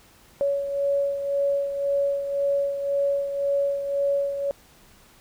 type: beating tone pair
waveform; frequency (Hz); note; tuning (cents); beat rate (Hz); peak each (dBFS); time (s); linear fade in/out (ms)
sine; 561 / 562.9; C#5 / C#5; +21 / +26; 1.9; -22 / -30; 0.41-4.51; 0
effects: pink hiss -54 dBFS RMS until 5.2 s